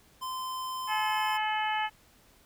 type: tone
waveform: square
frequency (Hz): 1032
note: C6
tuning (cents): -24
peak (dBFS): -34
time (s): 0.21-1.38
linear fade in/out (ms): 20
type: harmonic tone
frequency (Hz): 430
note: A4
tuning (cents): -40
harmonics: 2 / 3 / 4 / 5 / 6 / 7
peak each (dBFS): -29 / -39 / -35 / -38 / -40 / -38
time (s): 0.87-1.9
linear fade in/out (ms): 50
effects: pink hiss -61 dBFS RMS until 2.45 s